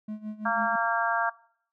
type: tone with tremolo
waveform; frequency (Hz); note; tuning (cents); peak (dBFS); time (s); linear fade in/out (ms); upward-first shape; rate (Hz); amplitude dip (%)
triangle; 213.5; G#3; +48; -29; 0.08-0.76; 5; sine; 6; 80
type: harmonic tone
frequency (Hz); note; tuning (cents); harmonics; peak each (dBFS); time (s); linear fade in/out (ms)
230; A#3; -23; 3 / 4 / 5 / 6 / 7; -30 / -30 / -30 / -30 / -30; 0.45-1.3; 10
effects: noise-tail reverb RT60 0.6 s tail -22 dB re dry